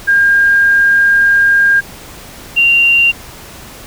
sine tone pair in turn, 1610 / 2770 Hz, G6 / F7, +46 / -15 cents, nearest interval major sixth, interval 939 cents, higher second, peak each -6 dBFS, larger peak neither, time 0.07-1.81 / 2.56-3.12 s, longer first, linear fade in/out 20 ms, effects pink hiss -33 dBFS RMS until 3.86 s

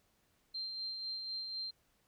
sine tone with tremolo, 4157 Hz, C8, 12 cents flat, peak -37 dBFS, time 0.54-1.71 s, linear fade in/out 10 ms, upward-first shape sine, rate 4 Hz, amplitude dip 35%, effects pink hiss -74 dBFS RMS until 2.07 s

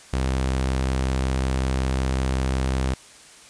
sawtooth tone, 65.41 Hz, C2, in tune, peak -17 dBFS, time 0.13-2.94 s, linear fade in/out 5 ms, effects white hiss -47 dBFS RMS until 3.49 s + resampled to 22050 Hz

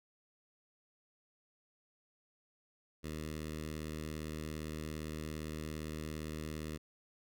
10% pulse tone with notch filter, 77.5 Hz, D#2, 6 cents flat, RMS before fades -42 dBFS, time 3.03-6.78 s, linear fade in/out 20 ms, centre 840 Hz, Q 0.99, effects none

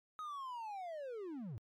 triangle linear sweep, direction down, 1271 to 92.5 Hz, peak -40 dBFS, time 0.19-1.58 s, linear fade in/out 0 ms, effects MP3 96 kbps

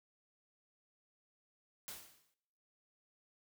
white noise with exponential decay, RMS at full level -44 dBFS, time 1.88-2.34 s, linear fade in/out 0 ms, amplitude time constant 100 ms, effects noise-tail reverb RT60 1.0 s tail -25 dB re dry

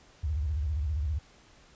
sine tone with vibrato, 74.5 Hz, D2, 25 cents sharp, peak -27 dBFS, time 0.23-1.19 s, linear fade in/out 10 ms, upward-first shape square, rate 15 Hz, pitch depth 170 cents each way, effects pink hiss -58 dBFS RMS until 1.75 s + resampled to 16000 Hz

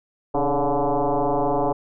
sine tone with frequency modulation, 155 Hz, D#3, 6 cents flat, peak -18 dBFS, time 0.34-1.73 s, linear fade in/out 10 ms, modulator 143 Hz, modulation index 5.7, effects none

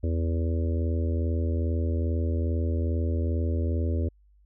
harmonic tone, 82.41 Hz, E2, in tune, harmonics 1 / 3 / 4 / 5 / 6 / 7, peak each -24 / -34 / -36 / -38 / -40 / -41 dBFS, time 0.03-4.09 s, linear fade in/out 10 ms, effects added 50 Hz sine -56 dBFS peak until 4.45 s

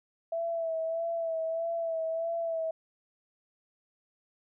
sine tone with vibrato, 659.3 Hz, E5, in tune, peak -29 dBFS, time 0.32-2.71 s, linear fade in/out 5 ms, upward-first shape sine, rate 1.6 Hz, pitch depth 34 cents each way, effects none

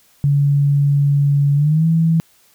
sine tone with pitch glide, 142.3 to 163.46 Hz, C#3 to E3, +46 to -14 cents, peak -11 dBFS, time 0.24-2.2 s, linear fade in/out 0 ms, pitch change +240 cents, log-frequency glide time 1.55-1.86 s, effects white hiss -54 dBFS RMS until 2.54 s

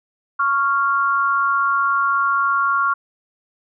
sine tone pair together, 1108.7 / 1392 Hz, C#6 / F6, 0 / -6 cents, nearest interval major third, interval 394 cents, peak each -18 dBFS, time 0.39-2.94 s, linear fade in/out 10 ms, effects none

